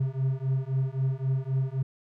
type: beating tone pair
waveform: triangle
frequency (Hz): 131 / 134.8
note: C3 / C#3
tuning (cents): +2 / -48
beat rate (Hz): 3.8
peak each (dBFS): -26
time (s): 0-1.83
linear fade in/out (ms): 10
effects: none